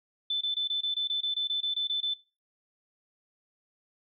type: tone bursts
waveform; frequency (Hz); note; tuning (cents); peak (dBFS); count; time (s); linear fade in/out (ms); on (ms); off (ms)
sine; 3520; A7; 0; -26; 14; 0.3-2.139; 5; 110; 23
effects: noise-tail reverb RT60 0.3 s tail -20 dB re dry